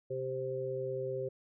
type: harmonic tone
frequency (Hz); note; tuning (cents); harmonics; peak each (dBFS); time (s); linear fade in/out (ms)
130.81; C3; 0; 1 / 3 / 4; -42 / -37 / -37; 0.1-1.29; 10
effects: none